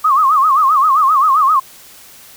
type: tone with vibrato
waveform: sine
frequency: 1162 Hz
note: D6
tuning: 19 cents flat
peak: -8 dBFS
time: 0.04-1.6 s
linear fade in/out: 10 ms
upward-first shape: sine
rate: 7.6 Hz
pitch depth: 170 cents each way
effects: white hiss -40 dBFS RMS until 2.36 s